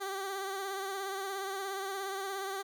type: tone with vibrato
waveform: 15% pulse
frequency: 389.6 Hz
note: G4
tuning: 11 cents flat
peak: -29 dBFS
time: 0-2.63 s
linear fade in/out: 20 ms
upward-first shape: triangle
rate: 17 Hz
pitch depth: 50 cents each way
effects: none